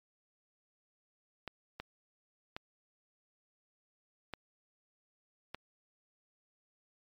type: clicks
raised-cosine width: 0.3 ms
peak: -24 dBFS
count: 5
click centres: 1.477 / 1.8 / 2.565 / 4.337 / 5.546 s
effects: MP3 96 kbps